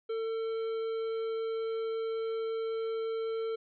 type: harmonic tone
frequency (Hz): 449.1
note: A4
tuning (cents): +35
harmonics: 1 / 3 / 5 / 7 / 9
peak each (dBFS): -31 / -46 / -55 / -54 / -58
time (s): 0.09-3.56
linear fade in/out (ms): 10
effects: none